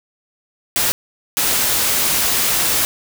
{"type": "noise bursts at uneven times", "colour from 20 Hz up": "white", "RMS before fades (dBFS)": -17, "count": 2, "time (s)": [[0.76, 0.92], [1.37, 2.85]], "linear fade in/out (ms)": 0, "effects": []}